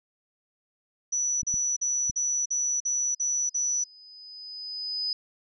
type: tone bursts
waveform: sine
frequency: 5920 Hz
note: F#8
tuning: in tune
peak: -24 dBFS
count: 8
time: 1.12-3.842 s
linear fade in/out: 10 ms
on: 300 ms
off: 46 ms
type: clicks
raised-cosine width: 5 ms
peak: -26 / -27 / -24 dBFS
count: 3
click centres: 1.431 / 1.541 / 2.098 s
type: tone with exponential growth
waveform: sine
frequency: 5000 Hz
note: D#8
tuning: 8 cents sharp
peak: -25 dBFS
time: 3.15-5.13 s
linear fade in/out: 2 ms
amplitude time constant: 430 ms
effects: none